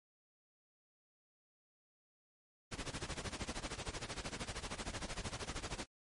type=noise with tremolo; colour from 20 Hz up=pink; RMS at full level=-40 dBFS; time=2.71-5.86 s; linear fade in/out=20 ms; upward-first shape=sine; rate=13 Hz; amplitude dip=85%; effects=low-pass 9000 Hz 12 dB/octave + MP3 48 kbps